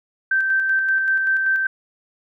sine tone with tremolo, 1557 Hz, G6, 12 cents flat, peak -15 dBFS, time 0.31-1.67 s, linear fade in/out 5 ms, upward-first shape square, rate 5.2 Hz, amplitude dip 30%, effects none

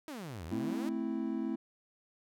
sawtooth exponential two-way sweep, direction down then up, 329.6 to 76.1 to 329.6 Hz, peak -37 dBFS, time 0.08-0.89 s, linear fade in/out 0 ms, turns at 0.45 s
triangle chord, A minor, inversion none, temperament equal, 220 / 261.6 / 329.6 Hz, A3 / C4 / E4, 0 / 0 / 0 cents, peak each -35 dBFS, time 0.51-1.56 s, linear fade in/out 10 ms
effects none

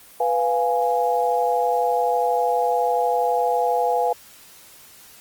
sine chord, F diminished, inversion second, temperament equal, 493.9 / 698.5 / 830.6 Hz, Cb5 / F5 / Ab5, 0 / 0 / 0 cents, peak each -22 dBFS, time 0.2-4.13 s, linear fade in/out 5 ms, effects white hiss -47 dBFS RMS until 5.2 s + Opus 24 kbps

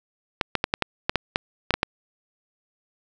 clicks, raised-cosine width 0.3 ms, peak -4 dBFS, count 11, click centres 0.412 / 0.553 / 0.641 / 0.739 / 0.823 / 1.095 / 1.157 / 1.359 / 1.707 / 1.74 / 1.831 s, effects none

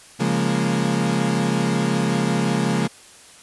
35% pulse chord, Bb minor seventh, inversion first, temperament equal, 138.59 / 174.61 / 207.7 / 233.1 Hz, Db3 / F3 / Ab3 / Bb3, 0 / 0 / 0 / 0 cents, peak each -23 / -22 / -22 / -23 dBFS, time 0.19-2.88 s, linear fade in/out 20 ms, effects white hiss -46 dBFS RMS until 3.42 s + resampled to 24000 Hz

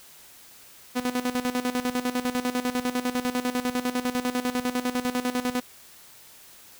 sawtooth tone with tremolo, 248.9 Hz, B3, 14 cents sharp, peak -19 dBFS, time 0.95-5.61 s, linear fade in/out 20 ms, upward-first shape square, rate 10 Hz, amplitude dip 75%, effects white hiss -50 dBFS RMS until 6.79 s

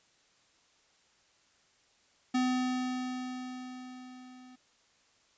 square tone with level ramp, 253.4 Hz, B3, 45 cents sharp, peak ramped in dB -26 to -52 dBFS, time 2.34-4.56 s, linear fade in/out 10 ms, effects white hiss -67 dBFS RMS until 5.37 s + resampled to 16000 Hz

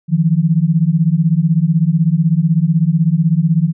sine beating tone pair, 155.56 / 171.56 Hz, D#3 / F3, 0 / -31 cents, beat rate 16 Hz, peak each -13 dBFS, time 0.08-3.73 s, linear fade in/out 50 ms, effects none

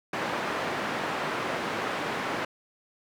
white band-pass noise, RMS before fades -31 dBFS, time 0.13-2.45 s, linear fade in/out 5 ms, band 160 to 1500 Hz, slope 12 dB/octave, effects none

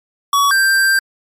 square tone pair in turn, 1129 / 1576.2 Hz, C#6 / G6, +31 / +9 cents, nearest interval tritone, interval 578 cents, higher second, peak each -11 dBFS, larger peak neither, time 0.33-0.51 / 0.51-0.99 s, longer second, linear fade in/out 2 ms, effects MP3 64 kbps

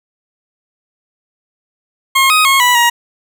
20% pulse tone with pitch steps, 1075 / 1254 / 1086 / 983 / 950 Hz, C6 / D#6 / C#6 / B5 / A#5, +47 / +13 / -36 / -8 / +33 cents, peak -3 dBFS, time 2.15-2.9 s, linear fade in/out 10 ms, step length 150 ms, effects none

